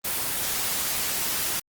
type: noise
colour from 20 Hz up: white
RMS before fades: -27 dBFS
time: 0.04-1.6 s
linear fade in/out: 10 ms
effects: Opus 24 kbps